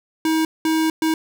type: tone bursts at uneven times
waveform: square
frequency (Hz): 318.7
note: D#4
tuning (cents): +42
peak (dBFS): -17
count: 3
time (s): 0.25-0.45 / 0.65-0.9 / 1.02-1.14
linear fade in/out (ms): 2
effects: none